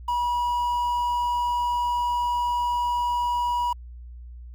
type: tone with quantisation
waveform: triangle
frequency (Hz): 968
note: B5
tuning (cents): -35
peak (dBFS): -20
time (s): 0.08-3.73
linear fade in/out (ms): 5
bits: 8
effects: added 60 Hz sine -38 dBFS peak until 4.54 s